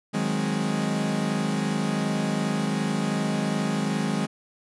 40% pulse chord, Ab dominant seventh, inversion second, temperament equal, 155.56 / 185 / 207.7 / 261.6 Hz, Eb3 / Gb3 / Ab3 / C4, 0 / 0 / 0 / 0 cents, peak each -29 / -30 / -26 / -31 dBFS, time 0.13-4.27 s, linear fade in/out 20 ms, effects resampled to 24000 Hz

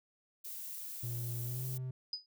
violet noise, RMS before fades -44 dBFS, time 0.44-1.78 s, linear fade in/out 10 ms
triangle tone with pitch glide, 119.3 to 128.6 Hz, A#2 to C3, +41 to -30 cents, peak -35 dBFS, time 1.03-1.91 s, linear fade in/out 5 ms, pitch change +129 cents, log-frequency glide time 1.41-1.66 s
sine tone with exponential decay, 4978 Hz, D#8, in tune, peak -32 dBFS, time 2.13-2.26 s, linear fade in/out 2 ms, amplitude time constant 28 ms
effects none

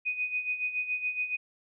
sine tone with tremolo, 2491 Hz, D#7, 1 cent sharp, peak -26 dBFS, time 0.05-1.37 s, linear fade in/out 20 ms, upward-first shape sine, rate 7.1 Hz, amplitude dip 70%, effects none

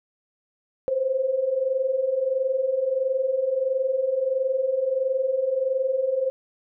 sine tone pair together, 508.5 / 530 Hz, C5 / C5, -50 / +22 cents, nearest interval minor second, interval 72 cents, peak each -27 / -22 dBFS, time 0.88-6.3 s, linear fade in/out 0 ms, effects none

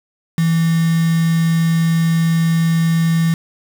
sine tone with quantisation, 164.81 Hz, E3, in tune, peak -12 dBFS, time 0.38-3.34 s, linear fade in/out 2 ms, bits 4, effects none

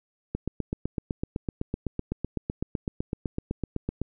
click train, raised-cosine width 3 ms, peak -15 dBFS, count 30, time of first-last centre 0.35-4.016 s, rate 7.91 Hz, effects none

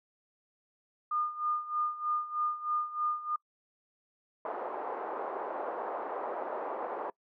sine tone with tremolo, 1216 Hz, D#6, 40 cents flat, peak -27 dBFS, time 1.11-3.36 s, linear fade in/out 5 ms, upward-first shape sine, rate 3.2 Hz, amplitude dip 80%
white band-pass noise, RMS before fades -37 dBFS, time 4.45-7.1 s, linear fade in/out 2 ms, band 380 to 1000 Hz, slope 24 dB/octave
effects noise-tail reverb RT60 0.1 s tail -24 dB re dry

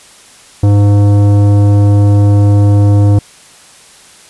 triangle tone with tanh clipping, 101.9 Hz, G#2, 32 cents flat, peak -6 dBFS, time 0.63-3.19 s, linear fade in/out 5 ms, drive 18 dB, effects white hiss -39 dBFS RMS until 4.29 s + resampled to 24000 Hz

